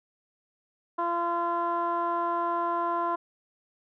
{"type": "tone with low-pass filter", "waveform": "15% pulse", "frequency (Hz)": 342.5, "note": "F4", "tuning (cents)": -34, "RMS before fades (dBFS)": -28, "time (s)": [0.98, 3.16], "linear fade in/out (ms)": 10, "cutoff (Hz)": 1100, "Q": 3.2, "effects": []}